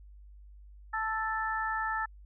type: harmonic tone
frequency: 440 Hz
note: A4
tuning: in tune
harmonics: 2 / 3 / 4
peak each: -34 / -34 / -34 dBFS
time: 0.93-2.06 s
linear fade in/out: 10 ms
effects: added 50 Hz sine -49 dBFS peak until 2.25 s